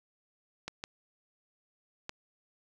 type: clicks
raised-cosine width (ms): 0.2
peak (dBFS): -20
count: 3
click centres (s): 0.68 / 0.839 / 2.094
effects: none